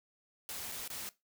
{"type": "noise with dropouts", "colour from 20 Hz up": "white", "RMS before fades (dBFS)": -42, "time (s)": [0.49, 1.09], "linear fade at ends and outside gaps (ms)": 0, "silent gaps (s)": [[0.717, 0.721], [0.877, 0.902]], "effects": ["noise-tail reverb RT60 0.2 s tail -18 dB re dry"]}